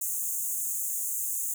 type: high-pass noise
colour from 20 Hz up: pink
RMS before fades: -31 dBFS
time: 0.01-1.54 s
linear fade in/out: 5 ms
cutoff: 6500 Hz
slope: 96 dB/octave
effects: none